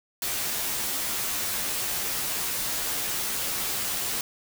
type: noise with comb filter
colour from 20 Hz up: white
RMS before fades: -29 dBFS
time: 0.22-4.21 s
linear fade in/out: 2 ms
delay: 12 ms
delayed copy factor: -0.7
effects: none